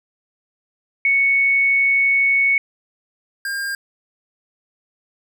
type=tone pair in turn; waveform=sine / square; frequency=2217 / 1606.1 Hz; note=C#7 / G6; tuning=0 / +42 cents; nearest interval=tritone; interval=558 cents; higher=first; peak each=-13 / -23 dBFS; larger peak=first; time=1.05-2.58 / 3.45-3.75 s; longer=first; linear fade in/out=2 ms; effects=none